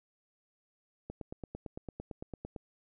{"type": "click train", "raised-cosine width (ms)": 2, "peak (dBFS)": -27, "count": 14, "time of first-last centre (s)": [1.1, 2.562], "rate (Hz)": 8.89, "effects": []}